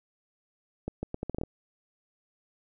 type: accelerating click train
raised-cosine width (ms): 2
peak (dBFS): -19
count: 9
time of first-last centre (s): 0.88-1.435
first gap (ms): 150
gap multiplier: 0.76
effects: none